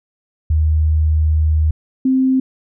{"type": "tone pair in turn", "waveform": "sine", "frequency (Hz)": [77.78, 261.6], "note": ["D#2", "C4"], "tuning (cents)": [0, 0], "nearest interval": "octave + major sixth", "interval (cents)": 2100, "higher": "second", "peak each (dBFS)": -11, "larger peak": "neither", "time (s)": [[0.5, 1.71], [2.05, 2.4]], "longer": "first", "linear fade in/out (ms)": 5, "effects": []}